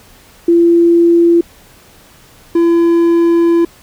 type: tone pair in turn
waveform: sine / triangle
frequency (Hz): 340.3 / 338.1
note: F4 / E4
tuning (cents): -45 / +44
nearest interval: unison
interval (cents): 11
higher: first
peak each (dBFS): -5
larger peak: neither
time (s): 0.48-1.41 / 2.55-3.65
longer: second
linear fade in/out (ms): 5
effects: pink hiss -43 dBFS RMS until 3.82 s